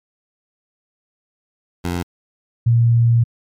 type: tone pair in turn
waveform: 15% pulse / sine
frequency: 87.8 / 117.2 Hz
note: F2 / A#2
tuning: +10 / +10 cents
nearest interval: perfect fourth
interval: 500 cents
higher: second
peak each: -14 / -10 dBFS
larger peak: second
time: 1.84-2.03 / 2.66-3.24 s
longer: second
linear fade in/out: 10 ms
effects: MP3 96 kbps